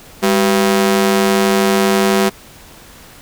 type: ring-modulated tone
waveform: sawtooth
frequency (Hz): 293.7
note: D4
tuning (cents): 0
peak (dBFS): -4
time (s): 0.22-2.3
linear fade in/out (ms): 20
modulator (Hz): 90.8
effects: pink hiss -40 dBFS RMS until 3.21 s